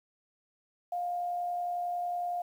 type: tone with amplitude modulation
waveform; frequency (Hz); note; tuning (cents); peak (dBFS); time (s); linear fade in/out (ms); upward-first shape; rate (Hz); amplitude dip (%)
sine; 706; F5; +19; -29; 0.92-2.42; 5; sine; 70.9; 30
effects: 10-bit